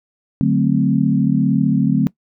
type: chord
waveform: sine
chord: D dominant seventh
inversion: none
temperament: equal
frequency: 146.83 / 185 / 220 / 261.6 Hz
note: D3 / F#3 / A3 / C4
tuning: 0 / 0 / 0 / 0 cents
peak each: -18 dBFS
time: 0.41-2.07 s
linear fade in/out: 0 ms
effects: noise-tail reverb RT60 0.1 s tail -21 dB re dry